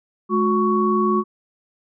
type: tone cluster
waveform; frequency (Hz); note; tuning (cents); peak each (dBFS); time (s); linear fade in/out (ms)
sine; 213.1 / 363 / 1116; G#3 / F#4 / C#6; +45 / -33 / +11; -20; 0.29-1.24; 50
effects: none